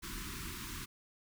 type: band-stop noise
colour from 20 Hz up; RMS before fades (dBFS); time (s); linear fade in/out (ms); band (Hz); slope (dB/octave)
pink; -43; 0.02-0.86; 20; 390 to 960; 96
effects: none